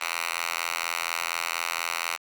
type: tone with high-pass filter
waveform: 5% pulse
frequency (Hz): 84.2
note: E2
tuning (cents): +37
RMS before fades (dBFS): -30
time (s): 0-2.17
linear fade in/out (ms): 20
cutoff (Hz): 1600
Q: 1.9
effects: Opus 32 kbps